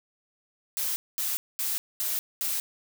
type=noise bursts; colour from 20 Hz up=blue; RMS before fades=-29 dBFS; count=5; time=0.77-2.6 s; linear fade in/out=0 ms; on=190 ms; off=220 ms; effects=none